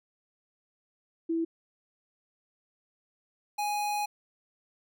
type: tone pair in turn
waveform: sine / square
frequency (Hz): 329.6 / 830.5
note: E4 / G#5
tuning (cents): 0 / 0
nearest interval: octave + major third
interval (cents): 1600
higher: second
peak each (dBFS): -26 / -29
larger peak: first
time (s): 1.29-1.45 / 3.58-4.06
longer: second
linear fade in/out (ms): 10
effects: none